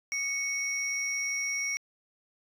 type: tone pair together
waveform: sine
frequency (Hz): 2217 / 5650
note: C#7 / F8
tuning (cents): 0 / +19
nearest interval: octave + major third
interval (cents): 1619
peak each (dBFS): -29 / -32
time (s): 0.12-1.77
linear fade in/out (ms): 0
effects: tanh soft clip ceiling -24 dBFS